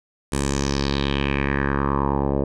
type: tone with low-pass filter sweep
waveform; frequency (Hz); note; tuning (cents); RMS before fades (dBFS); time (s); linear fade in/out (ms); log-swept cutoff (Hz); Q
10% pulse; 69.5; C#2; +5; -22; 0.32-2.44; 5; 9300 to 590; 3.6
effects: none